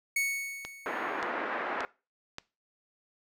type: tone with exponential decay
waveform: 45% pulse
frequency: 2217 Hz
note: C#7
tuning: in tune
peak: -25 dBFS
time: 0.16-1.31 s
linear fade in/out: 5 ms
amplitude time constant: 250 ms
type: click train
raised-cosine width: 0.2 ms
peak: -20 dBFS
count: 4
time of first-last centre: 0.65-2.384 s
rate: 1.73 Hz
type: band-pass noise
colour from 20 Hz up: white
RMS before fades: -34 dBFS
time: 0.86-1.85 s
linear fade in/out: 0 ms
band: 260 to 1800 Hz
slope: 24 dB/octave
effects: noise-tail reverb RT60 0.3 s tail -21 dB re dry